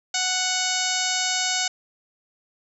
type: harmonic tone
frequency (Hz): 740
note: F#5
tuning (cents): 0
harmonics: 1 / 2 / 3 / 4 / 5 / 6 / 7 / 8 / 9 / 10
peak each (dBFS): -31 / -31 / -31 / -31 / -31 / -31 / -31 / -31 / -31 / -31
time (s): 0.14-1.68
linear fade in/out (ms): 5
effects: none